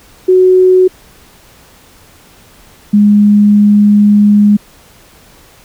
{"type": "tone pair in turn", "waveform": "sine", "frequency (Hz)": [370, 206.7], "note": ["F#4", "G#3"], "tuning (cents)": [0, -8], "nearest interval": "minor seventh", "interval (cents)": 1008, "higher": "first", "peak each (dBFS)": -3, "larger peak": "neither", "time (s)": [[0.28, 0.88], [2.93, 4.57]], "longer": "second", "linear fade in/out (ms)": 10, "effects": ["pink hiss -42 dBFS RMS until 5.64 s"]}